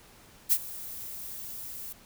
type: noise with ADSR envelope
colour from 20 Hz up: violet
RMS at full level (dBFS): -21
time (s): 0.49-1.93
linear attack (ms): 31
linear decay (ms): 55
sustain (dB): -19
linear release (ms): 9
effects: pink hiss -55 dBFS RMS until 2.05 s